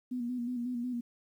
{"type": "tone with vibrato", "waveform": "sine", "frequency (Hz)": 244.2, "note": "B3", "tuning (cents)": -19, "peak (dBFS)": -32, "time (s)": [0.11, 1.01], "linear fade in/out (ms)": 10, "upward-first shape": "square", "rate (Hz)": 5.5, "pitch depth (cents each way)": 42, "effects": ["11-bit"]}